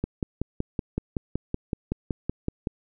click train, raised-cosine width 3 ms, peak -13 dBFS, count 15, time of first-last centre 0.04-2.672 s, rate 5.32 Hz, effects none

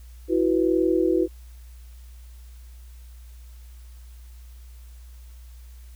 sine chord, E suspended second, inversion none, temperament just, 329.6 / 370.8 / 494.4 Hz, E4 / F#4 / B4, 0 / +4 / +2 cents, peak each -21 / -22 / -26 dBFS, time 0.28-1.28 s, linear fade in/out 50 ms, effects added 60 Hz sine -41 dBFS peak until 5.95 s + white hiss -58 dBFS RMS until 5.95 s

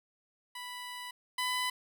15% pulse tone pair in turn, 987.8 / 1001 Hz, B5 / B5, 0 / +23 cents, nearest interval unison, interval 23 cents, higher second, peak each -34 / -24 dBFS, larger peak second, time 0.55-1.11 / 1.38-1.7 s, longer first, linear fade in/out 5 ms, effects none

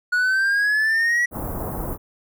triangle exponential sweep, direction up, 1455 to 1945 Hz, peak -15 dBFS, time 0.12-1.26 s, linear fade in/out 10 ms
pink band-stop noise, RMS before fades -28 dBFS, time 1.31-1.98 s, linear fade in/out 50 ms, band 1100 to 13000 Hz, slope 24 dB/octave
effects none

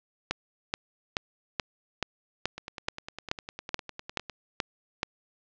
two click trains, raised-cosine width 0.2 ms, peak -9 / -20 dBFS, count 12 / 18, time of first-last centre 0.31-5.031 / 2.58-4.297 s, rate 2.33 / 9.9 Hz, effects low-pass 5000 Hz 12 dB/octave

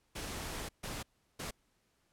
pink noise bursts at uneven times, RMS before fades -41 dBFS, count 3, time 0.15-0.69 / 0.83-1.03 / 1.39-1.51 s, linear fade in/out 10 ms, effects pink hiss -75 dBFS RMS until 2.12 s + low-pass 12000 Hz 12 dB/octave

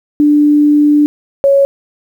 sine tone pair in turn, 295.1 / 554.5 Hz, D4 / C#5, +8 / 0 cents, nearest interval major seventh, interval 1092 cents, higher second, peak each -5 dBFS, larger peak neither, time 0.2-1.06 / 1.44-1.65 s, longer first, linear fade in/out 0 ms, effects 7-bit

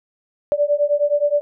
sine beating tone pair, 579 / 588.6 Hz, D5 / D5, -25 / +4 cents, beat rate 9.6 Hz, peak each -18 dBFS, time 0.52-1.41 s, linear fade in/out 0 ms, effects none

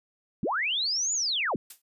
sine linear two-way sweep, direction up then down, 130.81 to 7040 to 130.81 Hz, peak -25 dBFS, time 0.43-1.56 s, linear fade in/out 2 ms, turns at 1.13 s
blue noise with exponential decay, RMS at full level -37 dBFS, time 1.7-1.82 s, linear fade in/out 5 ms, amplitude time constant 26 ms
effects resampled to 32000 Hz

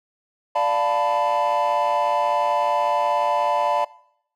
triangle chord, B half-diminished seventh, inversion first, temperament equal with one note detuned, 587.3 / 698.5 / 880 / 996.4 Hz, D5 / F5 / A5 / B5, 0 / 0 / 0 / +15 cents, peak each -21 / -22 / -20 / -21 dBFS, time 0.55-3.85 s, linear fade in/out 10 ms, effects noise-tail reverb RT60 0.7 s tail -22 dB re dry + tanh soft clip ceiling -10 dBFS

